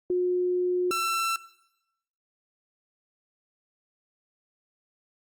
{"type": "tone pair in turn", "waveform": ["sine", "sawtooth"], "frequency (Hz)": [360, 1341.2], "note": ["F#4", "E6"], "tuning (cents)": [-47, 30], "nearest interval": "octave + major seventh", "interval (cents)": 2277, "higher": "second", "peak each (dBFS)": -22, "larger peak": "neither", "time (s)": [[0.1, 0.91], [0.91, 1.36]], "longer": "first", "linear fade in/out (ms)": 2, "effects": ["noise-tail reverb RT60 0.9 s tail -18 dB re dry", "Opus 32 kbps"]}